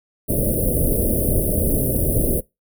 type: band-stop noise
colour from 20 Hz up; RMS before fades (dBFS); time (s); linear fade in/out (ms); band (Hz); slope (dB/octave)
pink; -19; 0.28-2.41; 20; 630 to 9400; 96
effects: noise-tail reverb RT60 0.2 s tail -22 dB re dry